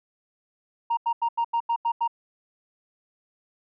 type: tone bursts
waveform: sine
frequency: 932.3 Hz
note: A#5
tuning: in tune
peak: -19 dBFS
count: 8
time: 0.9-2.078 s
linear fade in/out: 10 ms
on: 72 ms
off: 86 ms
effects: tanh soft clip ceiling -19 dBFS